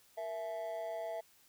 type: tone with amplitude modulation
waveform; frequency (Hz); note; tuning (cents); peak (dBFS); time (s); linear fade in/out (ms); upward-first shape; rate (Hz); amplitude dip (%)
triangle; 661; E5; +5; -32; 0.17-1.21; 10; sine; 193; 80
effects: white hiss -66 dBFS RMS until 1.48 s